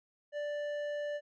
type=tone with hard clipping; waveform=triangle; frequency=587.3 Hz; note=D5; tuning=in tune; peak=-36 dBFS; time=0.32-1.21 s; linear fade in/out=50 ms; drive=12 dB; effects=resampled to 16000 Hz